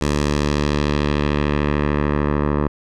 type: tone with low-pass filter sweep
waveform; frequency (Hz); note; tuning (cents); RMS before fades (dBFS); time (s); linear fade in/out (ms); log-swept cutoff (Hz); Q
10% pulse; 73.42; D2; 0; -19; 0.01-2.68; 5; 8000 to 1200; 1.1
effects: none